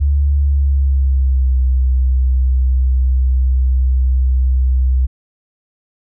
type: tone with pitch glide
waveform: sine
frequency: 71.1 to 64.08 Hz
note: C#2 to C2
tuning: +45 to -35 cents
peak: -10 dBFS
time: 0-5.07 s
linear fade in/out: 20 ms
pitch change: -180 cents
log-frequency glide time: 0.38-1.57 s
effects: none